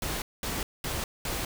pink noise bursts, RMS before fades -32 dBFS, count 4, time 0.02-1.45 s, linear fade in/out 2 ms, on 200 ms, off 210 ms, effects none

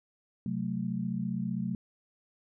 sine chord, F# diminished, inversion second, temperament equal, 130.81 / 185 / 220 Hz, C3 / F#3 / A3, 0 / 0 / 0 cents, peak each -37 / -33 / -34 dBFS, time 0.46-1.75 s, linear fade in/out 2 ms, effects none

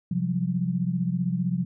sine tone cluster, 131.9 / 175.3 / 190.7 Hz, C3 / F3 / G3, +14 / +7 / -47 cents, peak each -30 / -25 / -30 dBFS, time 0.11-1.65 s, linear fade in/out 5 ms, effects none

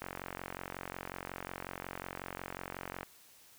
click train, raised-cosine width 0.5 ms, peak -24 dBFS, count 138, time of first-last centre 0.02-3.031 s, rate 45.5 Hz, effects white hiss -60 dBFS RMS until 3.58 s

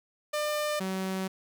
sawtooth tone pair in turn, 599 / 189.38 Hz, D5 / F#3, +34 / +41 cents, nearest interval octave + minor sixth, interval 1993 cents, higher first, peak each -24 / -26 dBFS, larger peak first, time 0.33-0.8 / 0.8-1.28 s, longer second, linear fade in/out 10 ms, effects none

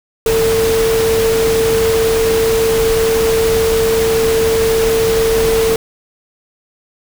sine tone in noise, 450 Hz, A4, 39 cents sharp, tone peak -11 dBFS, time 0.26-5.76 s, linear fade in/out 2 ms, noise pink, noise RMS -20 dBFS, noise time 0.26-5.76 s, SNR +6 dB, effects none

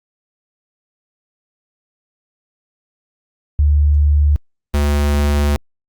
sine / square tone pair in turn, 73.42 / 72.62 Hz, D2 / D2, 0 / -19 cents, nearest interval unison, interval 19 cents, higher first, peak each -9 / -13 dBFS, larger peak first, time 3.59-4.36 / 4.74-5.56 s, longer second, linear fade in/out 0 ms, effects Opus 48 kbps

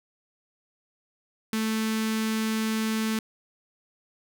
sawtooth tone with notch filter, 220 Hz, A3, in tune, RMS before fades -27 dBFS, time 1.53-3.19 s, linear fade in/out 2 ms, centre 630 Hz, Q 0.66, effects none

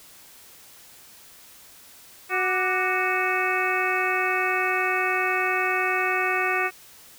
harmonic tone with a mistuned harmonic, 370 Hz, F#4, in tune, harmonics 1 / 2 / 3 / 4 / 5 / 6 / 7, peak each -29 / -29 / -29 / -29 / -29 / -29 / -29 dBFS, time 2.29-6.71 s, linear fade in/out 50 ms, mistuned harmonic 3, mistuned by +100 cents, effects white hiss -49 dBFS RMS until 7.18 s

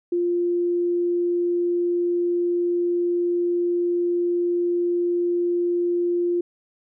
sine tone, 349.2 Hz, F4, in tune, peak -19 dBFS, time 0.12-6.41 s, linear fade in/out 5 ms, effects none

